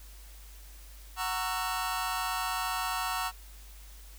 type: chord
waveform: sawtooth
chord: F# dominant seventh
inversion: none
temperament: just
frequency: 740 / 925 / 1110 / 1332 Hz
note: F#5 / A#5 / C#6 / E6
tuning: 0 / -14 / +2 / +18 cents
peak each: -32 dBFS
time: 1.16-3.32 s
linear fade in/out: 50 ms
effects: added 50 Hz sine -47 dBFS peak until 4.18 s + white hiss -55 dBFS RMS until 4.18 s